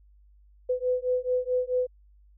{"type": "beating tone pair", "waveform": "sine", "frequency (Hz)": [500, 504.6], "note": ["B4", "B4"], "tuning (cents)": [21, 37], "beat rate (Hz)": 4.6, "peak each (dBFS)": -27, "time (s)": [0.69, 1.87], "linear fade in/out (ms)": 10, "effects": ["added 50 Hz sine -54 dBFS peak until 2.37 s"]}